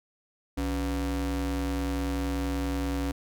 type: ring-modulated tone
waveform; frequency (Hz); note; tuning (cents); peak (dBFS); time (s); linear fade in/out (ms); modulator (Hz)
square; 108.1; A2; -30; -25; 0.57-3.12; 10; 171
effects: none